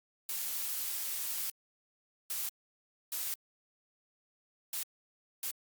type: noise bursts at uneven times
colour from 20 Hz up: blue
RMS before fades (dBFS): -36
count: 5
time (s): 0.29-1.5 / 2.3-2.49 / 3.12-3.34 / 4.73-4.83 / 5.43-5.51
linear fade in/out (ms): 2
effects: Opus 48 kbps